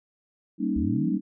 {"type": "chord", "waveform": "sine", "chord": "Eb dominant seventh", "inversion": "first", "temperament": "equal", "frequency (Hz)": [196, 233.1, 277.2, 311.1], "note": ["G3", "Bb3", "Db4", "Eb4"], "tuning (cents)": [0, 0, 0, 0], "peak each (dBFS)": -29, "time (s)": [0.58, 1.21], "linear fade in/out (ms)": 50}
{"type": "linear sweep", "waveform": "sine", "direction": "up", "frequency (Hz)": [58.27, 204.7], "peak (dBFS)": -28, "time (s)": [0.76, 1.17], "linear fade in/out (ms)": 5}
{"effects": []}